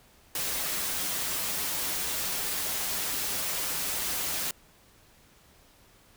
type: noise with comb filter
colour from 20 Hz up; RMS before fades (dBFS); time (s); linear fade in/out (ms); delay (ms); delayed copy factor
white; -31; 0.35-4.51; 2; 8.8; -0.5
effects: pink hiss -59 dBFS RMS until 6.16 s